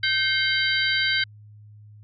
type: harmonic tone with a mistuned harmonic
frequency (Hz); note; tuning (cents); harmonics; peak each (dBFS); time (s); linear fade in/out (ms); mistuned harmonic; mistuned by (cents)
777; G5; -16; 2 / 3 / 4 / 5 / 6; -24 / -26 / -27 / -28 / -29; 0.03-1.24; 5; 3; -150
effects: added 105 Hz sine -44 dBFS peak until 2.03 s